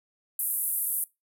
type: band-pass noise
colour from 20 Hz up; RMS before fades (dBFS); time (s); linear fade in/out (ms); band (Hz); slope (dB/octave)
pink; -29; 0.39-1.04; 2; 10000 to 14000; 48
effects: noise-tail reverb RT60 0.2 s tail -21 dB re dry